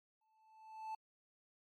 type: tone with exponential growth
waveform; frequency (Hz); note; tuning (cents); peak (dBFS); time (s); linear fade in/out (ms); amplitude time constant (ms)
triangle; 877; A5; -6; -38; 0.21-0.95; 5; 160
effects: AAC 64 kbps